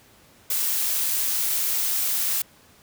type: noise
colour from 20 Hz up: blue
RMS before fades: -24 dBFS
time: 0.5-2.42 s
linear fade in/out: 5 ms
effects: pink hiss -54 dBFS RMS until 2.82 s + high-pass 60 Hz 12 dB/octave